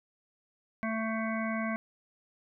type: harmonic tone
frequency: 222.2 Hz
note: A3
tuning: 17 cents sharp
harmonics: 1 / 3 / 5 / 7 / 9 / 10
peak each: -32 / -37 / -39 / -40 / -42 / -42 dBFS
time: 0.83-1.76 s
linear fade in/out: 0 ms
effects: none